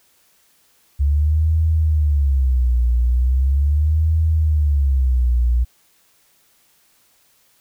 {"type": "tone with vibrato", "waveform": "sine", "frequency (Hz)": 69.3, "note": "C#2", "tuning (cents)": 0, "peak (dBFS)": -13, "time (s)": [0.99, 5.65], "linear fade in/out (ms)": 20, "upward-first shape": "sine", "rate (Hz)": 0.39, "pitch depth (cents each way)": 250, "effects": ["white hiss -58 dBFS RMS until 7.6 s"]}